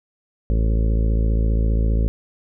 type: harmonic tone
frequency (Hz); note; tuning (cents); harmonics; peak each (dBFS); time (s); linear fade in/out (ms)
55; A1; 0; 1 / 2 / 3 / 4 / 5 / 6 / 7 / 8 / 9 / 10; -16 / -25 / -30 / -30 / -36 / -36 / -39 / -35 / -41 / -39; 0.5-2.08; 0
effects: none